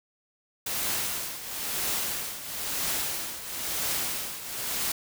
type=noise with tremolo; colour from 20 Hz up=white; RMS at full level=-28 dBFS; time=0.66-4.92 s; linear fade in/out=5 ms; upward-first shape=triangle; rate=1 Hz; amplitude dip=75%; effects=none